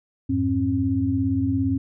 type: tone cluster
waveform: sine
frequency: 88.5 / 105.9 / 269 Hz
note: F2 / G#2 / C4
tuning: +23 / +34 / +48 cents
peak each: -27 / -26 / -21 dBFS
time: 0.29-1.78 s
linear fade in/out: 10 ms
effects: none